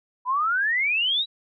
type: exponential sweep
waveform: sine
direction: up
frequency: 973 to 3951 Hz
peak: -20 dBFS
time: 0.25-1.26 s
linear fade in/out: 50 ms
effects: none